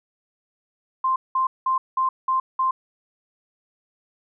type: tone bursts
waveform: sine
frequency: 1046.5 Hz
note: C6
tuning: in tune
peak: -18 dBFS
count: 6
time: 1.04-2.71 s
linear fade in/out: 5 ms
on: 120 ms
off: 190 ms
effects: none